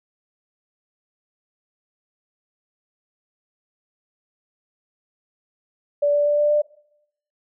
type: tone with pitch steps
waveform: sine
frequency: 580 / 583.7 / 587.4 / 591.2 / 594.9 Hz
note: D5 / D5 / D5 / D5 / D5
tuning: -22 / -11 / 0 / +11 / +22 cents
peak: -15 dBFS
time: 6.02-6.62 s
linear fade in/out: 10 ms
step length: 120 ms
effects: noise-tail reverb RT60 0.7 s tail -19 dB re dry